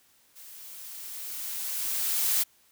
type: noise with level ramp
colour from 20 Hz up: blue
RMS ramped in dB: -48 to -24 dBFS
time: 0.35-2.44 s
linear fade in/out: 20 ms
effects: white hiss -63 dBFS RMS until 2.71 s